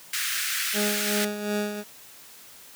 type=high-pass noise; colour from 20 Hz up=pink; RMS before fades=-28 dBFS; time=0.13-1.25 s; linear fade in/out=5 ms; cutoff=1400 Hz; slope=48 dB/octave
type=tone with tremolo; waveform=20% pulse; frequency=207.7 Hz; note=G#3; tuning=in tune; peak=-19 dBFS; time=0.73-1.84 s; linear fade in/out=50 ms; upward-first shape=sine; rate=2.7 Hz; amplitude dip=60%
effects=white hiss -48 dBFS RMS until 2.75 s + high-pass 80 Hz 12 dB/octave